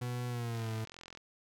40% pulse tone with pitch glide, 122.9 to 110.76 Hz, B2 to A2, -8 to +12 cents, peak -34 dBFS, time 0.01-0.85 s, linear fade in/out 10 ms, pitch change -180 cents, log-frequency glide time 0.28-0.72 s
click train, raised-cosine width 0.2 ms, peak -31 dBFS, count 28, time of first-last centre 0.55-1.174 s, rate 43.3 Hz
effects none

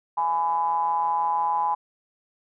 triangle ring-modulated tone, 83.2 Hz, E2, 17 cents sharp, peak -16 dBFS, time 0.17-1.75 s, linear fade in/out 10 ms, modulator 918 Hz, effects none

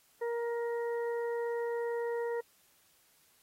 harmonic tone, 470 Hz, A#4, 14 cents sharp, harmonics 1 / 2 / 3 / 4, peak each -32 / -42 / -52 / -46 dBFS, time 0.21-2.41 s, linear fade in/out 10 ms, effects white hiss -67 dBFS RMS until 3.42 s + AAC 48 kbps

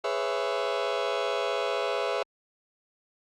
sawtooth chord, C# minor seventh, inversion second, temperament just, 415.8 / 498.9 / 554.4 / 665.2 Hz, G#4 / B4 / C#5 / E5, +2 / +17 / 0 / +16 cents, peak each -28 dBFS, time 0.04-2.23 s, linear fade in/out 5 ms, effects low-pass 4000 Hz 12 dB/octave + Opus 48 kbps

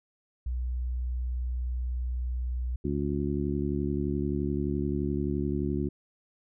sine tone, 61.74 Hz, B1, in tune, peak -28 dBFS, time 0.46-2.76 s, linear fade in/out 5 ms
harmonic tone, 71.6 Hz, D2, 43 cents flat, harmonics 1 / 2 / 3 / 4 / 5, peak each -33 / -33 / -33 / -33 / -33 dBFS, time 2.84-5.89 s, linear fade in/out 10 ms
effects none

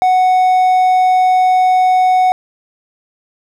triangle tone, 740 Hz, F#5, in tune, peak -6 dBFS, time 0.02-2.32 s, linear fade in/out 0 ms, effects none

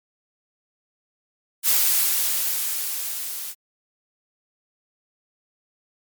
blue noise with level ramp, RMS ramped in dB -17 to -32 dBFS, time 1.63-3.55 s, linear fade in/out 50 ms, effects MP3 96 kbps

